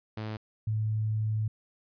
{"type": "tone pair in turn", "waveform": ["sawtooth", "sine"], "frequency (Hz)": [108.5, 108.5], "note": ["A2", "A2"], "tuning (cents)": [-24, -24], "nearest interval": "unison", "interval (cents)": 0, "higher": "neither", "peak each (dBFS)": [-30, -26], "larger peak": "second", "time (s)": [[0.17, 0.37], [0.67, 1.48]], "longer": "second", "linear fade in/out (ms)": 5, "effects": ["resampled to 11025 Hz"]}